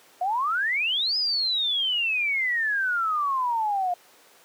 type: exponential two-way sweep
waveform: sine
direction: up then down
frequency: 698.5 to 5100 to 698.5 Hz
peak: -22 dBFS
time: 0.21-3.94 s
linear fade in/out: 5 ms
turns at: 1.17 s
effects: pink hiss -54 dBFS RMS until 4.44 s + high-pass 400 Hz 12 dB/octave